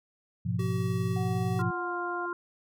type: chord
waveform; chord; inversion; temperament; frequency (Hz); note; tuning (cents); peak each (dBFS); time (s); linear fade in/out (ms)
sine; F diminished; first; equal; 103.83 / 123.47 / 174.61; Ab2 / Cb3 / F3; 0 / 0 / 0; -31; 0.45-1.71; 10
type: tone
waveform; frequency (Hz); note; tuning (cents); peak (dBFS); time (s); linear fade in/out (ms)
square; 380; F#4; +46; -36; 0.59-1.62; 5
type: tone with pitch glide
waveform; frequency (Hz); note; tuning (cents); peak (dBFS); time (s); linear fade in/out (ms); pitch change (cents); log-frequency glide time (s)
sine; 740 to 711.5; F#5 to F5; 0 to +32; -37; 1.16-2.26; 5; -68; 1.66-1.98
type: harmonic tone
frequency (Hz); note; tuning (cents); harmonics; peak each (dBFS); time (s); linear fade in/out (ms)
349.2; F4; 0; 1 / 3 / 4; -35 / -35 / -35; 1.59-2.33; 2
effects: none